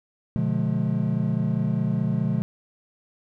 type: chord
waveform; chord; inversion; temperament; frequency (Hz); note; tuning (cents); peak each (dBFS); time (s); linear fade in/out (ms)
triangle; B diminished seventh; none; just; 123.47 / 148.16 / 177.8 / 213.4; B2 / D3 / F3 / Ab3; 0 / +16 / +31 / +47; -25; 0.36-2.42; 0
effects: none